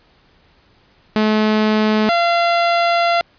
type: tone pair in turn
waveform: sawtooth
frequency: 215.1 / 686.1 Hz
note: A3 / F5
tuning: -39 / -31 cents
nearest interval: octave + minor sixth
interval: 2008 cents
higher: second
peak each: -9 dBFS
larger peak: neither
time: 1.16-2.09 / 2.09-3.21 s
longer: second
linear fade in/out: 0 ms
effects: pink hiss -54 dBFS RMS until 3.38 s + resampled to 11025 Hz